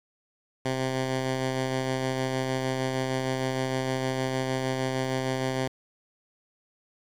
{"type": "tone with tremolo", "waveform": "10% pulse", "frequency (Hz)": 130.81, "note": "C3", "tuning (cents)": 0, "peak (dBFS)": -17, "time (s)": [0.65, 5.68], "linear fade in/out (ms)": 5, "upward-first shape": "sine", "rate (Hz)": 6.5, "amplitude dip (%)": 25, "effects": ["low-pass 8000 Hz 12 dB/octave", "8-bit"]}